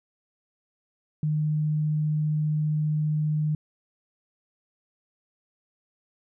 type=tone; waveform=sine; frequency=152.5 Hz; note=D#3; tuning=34 cents flat; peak=-22 dBFS; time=1.23-3.55 s; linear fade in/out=2 ms; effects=none